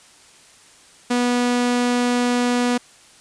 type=tone; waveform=sawtooth; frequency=244.3 Hz; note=B3; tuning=19 cents flat; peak=-13 dBFS; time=1.1-2.78 s; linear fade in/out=10 ms; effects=white hiss -49 dBFS RMS until 3.2 s + resampled to 22050 Hz